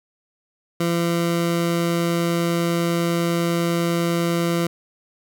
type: tone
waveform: 20% pulse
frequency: 170 Hz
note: F3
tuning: 46 cents flat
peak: -14 dBFS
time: 0.8-4.67 s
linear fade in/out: 5 ms
effects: none